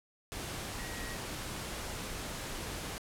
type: tone in noise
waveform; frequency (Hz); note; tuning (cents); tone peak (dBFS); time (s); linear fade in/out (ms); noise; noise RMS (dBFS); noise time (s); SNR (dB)
sine; 1900; A#6; +33; -46; 0.79-1.15; 0; pink; -40; 0.32-2.98; -9
effects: low-pass 12000 Hz 12 dB/octave